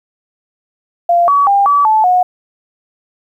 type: tone with pitch steps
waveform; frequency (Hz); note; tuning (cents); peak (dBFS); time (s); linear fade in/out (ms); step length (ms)
sine; 692 / 1134 / 800 / 1147 / 870 / 727; F5 / C#6 / G5 / D6 / A5 / F#5; -16 / +39 / +35 / -41 / -20 / -31; -7; 1.09-2.23; 5; 190
effects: 8-bit